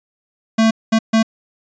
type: tone bursts at uneven times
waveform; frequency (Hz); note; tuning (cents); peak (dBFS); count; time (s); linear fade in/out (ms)
square; 223; A3; +23; -11; 3; 0.58-0.71 / 0.92-0.99 / 1.13-1.23; 10
effects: resampled to 16000 Hz